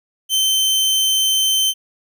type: tone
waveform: sawtooth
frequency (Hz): 3094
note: G7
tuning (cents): -23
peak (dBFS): -11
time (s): 0.29-1.74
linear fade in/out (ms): 50
effects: none